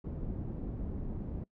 pink low-pass noise, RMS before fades -38 dBFS, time 0.04-1.44 s, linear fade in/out 5 ms, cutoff 290 Hz, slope 12 dB/octave, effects noise-tail reverb RT60 0.1 s tail -22 dB re dry

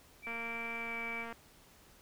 sine tone with pitch glide, 2330 to 2310 Hz, D7 to D7, -14 to -29 cents, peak -39 dBFS, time 0.22-1.26 s, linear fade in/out 50 ms, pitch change -15 cents, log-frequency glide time 0.76-0.95 s
click train, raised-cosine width 0.5 ms, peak -30 dBFS, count 245, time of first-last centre 0.27-1.326 s, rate 231 Hz
effects pink hiss -61 dBFS RMS until 2.01 s

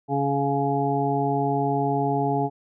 harmonic tone, 140 Hz, C#3, 18 cents sharp, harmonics 1 / 2 / 3 / 5 / 6, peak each -27 / -27 / -27 / -27 / -27 dBFS, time 0.08-2.5 s, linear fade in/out 50 ms, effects none

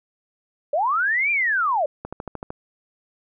sine linear two-way sweep, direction up then down, 545 to 2417 to 545 Hz, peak -18 dBFS, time 0.73-1.86 s, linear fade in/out 5 ms, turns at 1.31 s
click train, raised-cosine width 1 ms, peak -17 dBFS, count 7, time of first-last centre 2.05-2.505 s, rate 13.2 Hz
effects none

